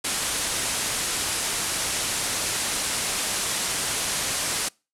white low-pass noise, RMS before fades -27 dBFS, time 0.04-4.69 s, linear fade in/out 10 ms, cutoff 11000 Hz, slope 48 dB/octave, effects noise-tail reverb RT60 0.3 s tail -26 dB re dry

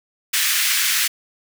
pink high-pass noise, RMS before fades -19 dBFS, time 0.33-1.08 s, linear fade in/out 10 ms, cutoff 1700 Hz, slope 24 dB/octave, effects none

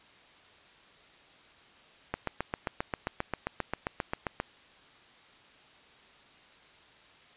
click train, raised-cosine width 0.5 ms, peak -15 dBFS, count 18, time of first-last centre 2.14-4.401 s, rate 7.52 Hz, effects white hiss -57 dBFS RMS until 7.36 s + resampled to 8000 Hz

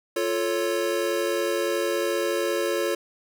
square chord, F augmented, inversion none, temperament equal, 349.2 / 440 / 554.4 Hz, F4 / A4 / C#5, 0 / 0 / 0 cents, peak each -28 / -29 / -28 dBFS, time 0.16-2.95 s, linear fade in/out 5 ms, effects none

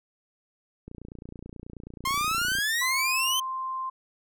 click train, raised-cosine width 3 ms, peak -28 dBFS, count 51, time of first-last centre 0.88-2.586 s, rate 29.3 Hz
sawtooth exponential sweep, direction up, 1046.5 to 3136 Hz, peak -21 dBFS, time 2.05-3.4 s, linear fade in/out 5 ms
sine tone, 1046.5 Hz, C6, in tune, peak -29 dBFS, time 2.81-3.9 s, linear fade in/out 10 ms
effects none

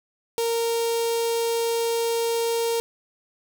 sawtooth tone with notch filter, 462.6 Hz, A#4, 13 cents flat, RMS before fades -24 dBFS, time 0.38-2.8 s, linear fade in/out 0 ms, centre 1600 Hz, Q 0.73, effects none

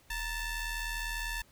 sawtooth ring-modulated tone, 895 Hz, A5, 29 cents sharp, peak -27 dBFS, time 0.1-1.42 s, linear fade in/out 5 ms, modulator 855 Hz, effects pink hiss -63 dBFS RMS until 1.51 s

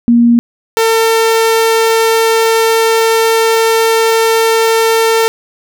sine / sawtooth tone pair in turn, 236.4 / 450.9 Hz, A#3 / A4, +24 / +42 cents, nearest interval major seventh, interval 1118 cents, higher second, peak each -4 dBFS, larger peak neither, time 0.08-0.39 / 0.77-5.28 s, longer second, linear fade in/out 0 ms, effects none

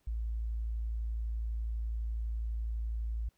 sine tone, 56 Hz, A1, 31 cents sharp, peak -32 dBFS, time 0.07-3.29 s, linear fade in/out 5 ms, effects pink hiss -75 dBFS RMS until 3.37 s

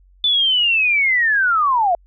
sine linear sweep, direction down, 3520 to 662 Hz, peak -13 dBFS, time 0.24-1.95 s, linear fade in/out 2 ms, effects added 46 Hz sine -48 dBFS peak until 2.06 s

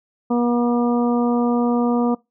harmonic tone, 240.1 Hz, B3, 49 cents flat, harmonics 1 / 2 / 3 / 4 / 5, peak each -17 / -23 / -27 / -29 / -31 dBFS, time 0.3-2.15 s, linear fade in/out 10 ms, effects noise-tail reverb RT60 0.2 s tail -23 dB re dry

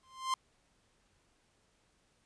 45% pulse tone with exponential growth, 1046.5 Hz, C6, in tune, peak -27 dBFS, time 0.03-0.34 s, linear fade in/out 2 ms, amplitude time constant 66 ms, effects pink hiss -72 dBFS RMS until 2.25 s + resampled to 22050 Hz

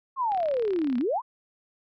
sine exponential two-way sweep, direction down then up, 1108.7 to 232.1 to 1108.7 Hz, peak -23 dBFS, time 0.16-1.22 s, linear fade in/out 50 ms, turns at 0.98 s
click train, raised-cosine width 0.3 ms, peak -26 dBFS, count 26, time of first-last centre 0.32-1.011 s, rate 36.2 Hz
effects none

